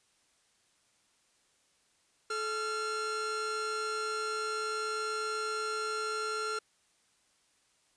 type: tone pair together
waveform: 45% pulse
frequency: 431.8 / 1376 Hz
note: A4 / F6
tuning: -33 / -26 cents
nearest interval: octave + minor sixth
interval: 2007 cents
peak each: -37 / -34 dBFS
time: 2.3-6.59 s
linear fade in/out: 5 ms
effects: white hiss -70 dBFS RMS until 7.96 s + resampled to 22050 Hz